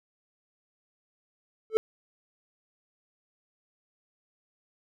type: tone with exponential growth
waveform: triangle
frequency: 440 Hz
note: A4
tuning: in tune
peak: -12 dBFS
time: 1.7-1.77 s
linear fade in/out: 0 ms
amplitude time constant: 15 ms
effects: none